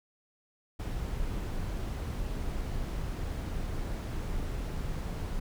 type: noise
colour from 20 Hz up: brown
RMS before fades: -34 dBFS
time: 0.79-5.4 s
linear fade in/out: 10 ms
effects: none